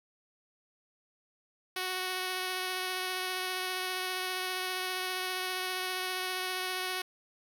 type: tone with vibrato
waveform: 5% pulse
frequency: 370 Hz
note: F#4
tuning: in tune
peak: -21 dBFS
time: 1.76-7.02 s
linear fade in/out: 5 ms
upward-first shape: triangle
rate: 15 Hz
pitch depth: 13 cents each way
effects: none